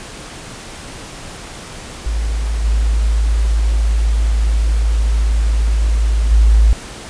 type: tone with level steps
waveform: sine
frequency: 54.4 Hz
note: A1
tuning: 19 cents flat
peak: -15 / -11 / -6 dBFS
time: 2.06-6.73 s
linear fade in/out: 0 ms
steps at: 2.64 / 6.31 s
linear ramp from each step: 5 ms
effects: pink hiss -32 dBFS RMS until 7.09 s + resampled to 22050 Hz